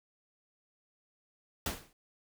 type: noise with exponential decay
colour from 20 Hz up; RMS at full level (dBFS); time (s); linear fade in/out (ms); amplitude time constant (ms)
pink; -31; 1.66-1.93; 2; 57
effects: none